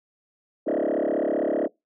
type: tone with frequency modulation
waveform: sine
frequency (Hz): 461.7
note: A#4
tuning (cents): -17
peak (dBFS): -19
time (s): 0.66-1.68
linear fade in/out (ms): 20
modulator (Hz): 35.4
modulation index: 5.5
effects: noise-tail reverb RT60 0.2 s tail -24 dB re dry + tanh soft clip ceiling -20 dBFS